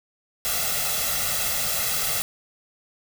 white noise with comb filter, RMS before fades -25 dBFS, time 0.45-2.22 s, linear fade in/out 0 ms, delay 1.5 ms, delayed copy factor +0.8, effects none

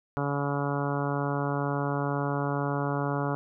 harmonic tone, 142.1 Hz, C#3, 43 cents sharp, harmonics 1 / 2 / 3 / 4 / 5 / 6 / 7 / 8 / 9 / 10, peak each -30 / -33 / -35 / -36 / -37 / -38 / -38 / -39 / -40 / -40 dBFS, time 0.17-3.35 s, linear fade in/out 0 ms, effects none

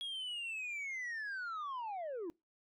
sine linear sweep, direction down, 3322 to 310 Hz, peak -36 dBFS, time 0.01-2.3 s, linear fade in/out 0 ms, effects noise-tail reverb RT60 0.2 s tail -24 dB re dry + tanh soft clip ceiling -38 dBFS

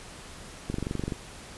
click train, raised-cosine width 3 ms, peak -17 dBFS, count 11, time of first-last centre 0.7-1.122 s, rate 23.7 Hz, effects pink hiss -45 dBFS RMS until 1.57 s + resampled to 24000 Hz

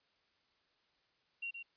sine tone with echo, 2753 Hz, F7, 25 cents flat, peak -38 dBFS, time 1.42-1.51 s, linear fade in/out 10 ms, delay 120 ms, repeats 1, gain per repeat -6 dB, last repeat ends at 1.63 s, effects white hiss -75 dBFS RMS until 1.76 s + resampled to 11025 Hz

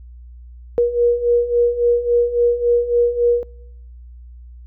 sine beating tone pair, 475.8 / 479.4 Hz, A#4 / A#4, +35 / +48 cents, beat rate 3.6 Hz, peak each -19 / -15 dBFS, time 0.78-3.43 s, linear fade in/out 0 ms, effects noise-tail reverb RT60 0.9 s tail -26 dB re dry + added 60 Hz sine -36 dBFS peak until 4.66 s

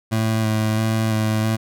25% pulse tone with vibrato, 110 Hz, A2, in tune, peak -14 dBFS, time 0.11-1.57 s, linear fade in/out 20 ms, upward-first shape square, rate 1.5 Hz, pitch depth 15 cents each way, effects none

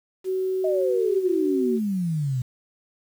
sine tone, 375.6 Hz, F#4, 26 cents sharp, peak -22 dBFS, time 0.24-1.8 s, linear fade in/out 50 ms
sine exponential sweep, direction down, 644 to 122.4 Hz, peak -22 dBFS, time 0.64-2.42 s, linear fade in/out 5 ms
effects 8-bit

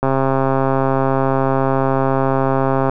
click train, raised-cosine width 1 ms, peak -3 dBFS, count 385, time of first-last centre 0.03-2.896 s, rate 134 Hz, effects none

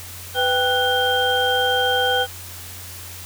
sine tone cluster, 499.1 / 785 / 1479 / 3177 Hz, B4 / G5 / F#6 / G7, +18 / +2 / -1 / +23 cents, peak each -22 dBFS, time 0.34-2.27 s, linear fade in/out 50 ms, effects added 90 Hz sine -39 dBFS peak until 3.25 s + white hiss -37 dBFS RMS until 3.25 s

